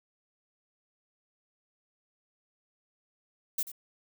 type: noise with echo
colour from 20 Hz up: violet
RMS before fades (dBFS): -30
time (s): 3.58-3.63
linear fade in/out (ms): 5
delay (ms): 88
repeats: 1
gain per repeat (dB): -13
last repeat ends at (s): 3.718
effects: none